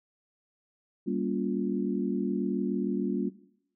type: chord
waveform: sine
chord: G half-diminished seventh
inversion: none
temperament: just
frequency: 196 / 235.2 / 282.2 / 352.8 Hz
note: G3 / Bb3 / Db4 / F4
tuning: 0 / +16 / +31 / +18 cents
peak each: -32 / -32 / -33 / -33 dBFS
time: 1.06-3.3 s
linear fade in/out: 20 ms
effects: noise-tail reverb RT60 0.7 s tail -17 dB re dry